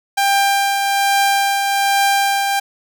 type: tone with tremolo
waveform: sawtooth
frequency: 794 Hz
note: G5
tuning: 22 cents sharp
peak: -8 dBFS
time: 0.17-2.6 s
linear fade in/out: 10 ms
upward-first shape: triangle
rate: 1.2 Hz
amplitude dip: 40%
effects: none